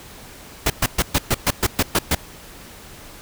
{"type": "noise bursts", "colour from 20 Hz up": "pink", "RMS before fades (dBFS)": -17, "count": 10, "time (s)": [0.66, 2.15], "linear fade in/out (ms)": 5, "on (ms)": 41, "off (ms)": 120, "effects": ["pink hiss -41 dBFS RMS until 3.21 s"]}